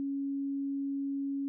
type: tone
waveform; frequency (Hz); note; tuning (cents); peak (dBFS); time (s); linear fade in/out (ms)
sine; 277.2; C#4; 0; -31; 0-1.48; 0
effects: none